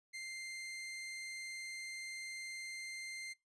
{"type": "tone", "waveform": "sawtooth", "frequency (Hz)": 2093, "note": "C7", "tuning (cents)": 0, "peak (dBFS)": -40, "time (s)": [0.13, 3.34], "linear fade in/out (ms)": 20, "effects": ["noise-tail reverb RT60 0.2 s tail -22 dB re dry", "resampled to 22050 Hz"]}